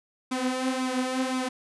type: tone with flanger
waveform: sawtooth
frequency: 257.3 Hz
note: C4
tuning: 29 cents flat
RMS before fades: -28 dBFS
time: 0.31-1.49 s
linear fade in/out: 10 ms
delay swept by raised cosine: 0.82 to 5.62 ms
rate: 1.9 Hz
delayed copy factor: +0.65
effects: resampled to 24000 Hz